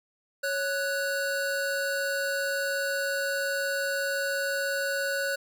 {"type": "tone pair together", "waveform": "square", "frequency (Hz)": [554.4, 1480.1], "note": ["C#5", "F#6"], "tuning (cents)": [0, 0], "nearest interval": "octave + perfect fourth", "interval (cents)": 1700, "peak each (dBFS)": [-31, -30], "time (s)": [0.43, 5.36], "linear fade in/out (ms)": 10, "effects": []}